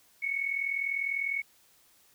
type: tone pair together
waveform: sine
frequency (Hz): 2204 / 2244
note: C#7 / C#7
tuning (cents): -11 / +21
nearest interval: unison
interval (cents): 32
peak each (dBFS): -30 / -34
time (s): 0.22-1.42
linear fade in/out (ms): 10
effects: white hiss -63 dBFS RMS until 2.14 s